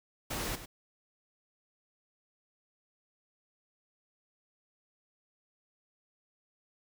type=noise with echo; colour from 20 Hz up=pink; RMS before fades=-36 dBFS; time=0.3-0.56 s; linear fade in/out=10 ms; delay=100 ms; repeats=1; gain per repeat=-11 dB; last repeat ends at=0.66 s; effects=none